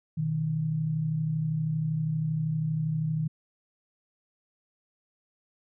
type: tone pair together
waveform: sine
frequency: 124.3 / 156.93 Hz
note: B2 / D#3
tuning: +12 / +15 cents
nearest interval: major third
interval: 403 cents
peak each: -34 / -26 dBFS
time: 0.17-3.28 s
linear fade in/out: 10 ms
effects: none